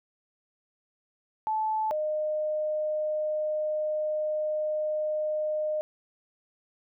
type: tone pair in turn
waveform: sine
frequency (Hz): 870 / 612.5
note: A5 / D#5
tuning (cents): -20 / -27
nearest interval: tritone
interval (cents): 607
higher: first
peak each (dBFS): -25 / -26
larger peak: first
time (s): 1.47-1.91 / 1.91-5.81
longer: second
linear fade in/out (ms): 0
effects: none